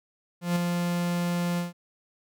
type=tone with ADSR envelope; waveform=45% pulse; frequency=174.3 Hz; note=F3; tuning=3 cents flat; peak=-21 dBFS; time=0.41-1.73 s; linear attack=150 ms; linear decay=6 ms; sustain=-4 dB; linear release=150 ms; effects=none